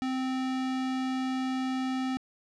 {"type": "tone", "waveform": "square", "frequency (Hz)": 260, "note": "C4", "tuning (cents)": -11, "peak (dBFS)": -29, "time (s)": [0.02, 2.17], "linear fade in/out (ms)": 0, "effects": ["low-pass 5000 Hz 12 dB/octave"]}